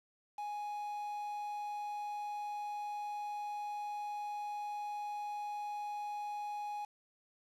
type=tone with quantisation; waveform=triangle; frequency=830.6 Hz; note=G#5; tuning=in tune; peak=-36 dBFS; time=0.38-6.85 s; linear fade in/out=5 ms; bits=9; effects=low-pass 8000 Hz 12 dB/octave